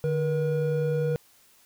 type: tone pair together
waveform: triangle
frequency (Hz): 150 / 480.1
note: D3 / B4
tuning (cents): +37 / -49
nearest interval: octave + minor sixth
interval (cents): 2014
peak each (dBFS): -24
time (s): 0.04-1.16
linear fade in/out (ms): 0
effects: white hiss -59 dBFS RMS until 1.65 s